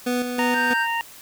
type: tone with tremolo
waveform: 25% pulse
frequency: 246.9 Hz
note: B3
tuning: in tune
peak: -17 dBFS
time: 0.06-0.74 s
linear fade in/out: 10 ms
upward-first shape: square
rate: 3.1 Hz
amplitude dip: 45%
type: harmonic tone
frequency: 926 Hz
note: A#5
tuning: 12 cents flat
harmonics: 1 / 2 / 3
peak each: -24 / -27 / -29 dBFS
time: 0.39-1.01 s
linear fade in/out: 0 ms
type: tone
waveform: triangle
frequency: 1568 Hz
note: G6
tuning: in tune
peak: -20 dBFS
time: 0.53-0.87 s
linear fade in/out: 50 ms
effects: white hiss -44 dBFS RMS until 1.21 s